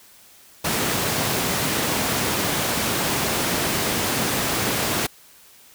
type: high-pass noise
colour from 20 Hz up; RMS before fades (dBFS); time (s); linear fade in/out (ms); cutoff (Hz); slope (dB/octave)
pink; -23; 0.64-5.07; 10; 120; 12
effects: white hiss -50 dBFS RMS until 5.74 s